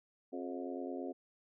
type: harmonic tone with a mistuned harmonic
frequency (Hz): 88.9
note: F2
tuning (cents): +31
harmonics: 3 / 4 / 5 / 6 / 7 / 8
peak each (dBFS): -42 / -44 / -46 / -48 / -49 / -50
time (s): 0.32-1.13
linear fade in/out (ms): 20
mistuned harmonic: 5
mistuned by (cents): -73
effects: none